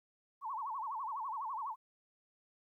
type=tone with vibrato; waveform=sine; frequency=987.8 Hz; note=B5; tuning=in tune; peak=-37 dBFS; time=0.41-1.76 s; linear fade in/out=50 ms; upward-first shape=sine; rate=12 Hz; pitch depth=240 cents each way; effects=13-bit